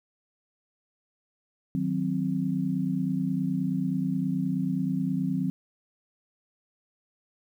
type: chord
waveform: sine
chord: C diminished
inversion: first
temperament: equal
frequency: 155.56 / 185 / 261.6 Hz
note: Eb3 / Gb3 / C4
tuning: 0 / 0 / 0 cents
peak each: -31 / -28 / -29 dBFS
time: 1.75-5.5 s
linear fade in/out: 0 ms
effects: 10-bit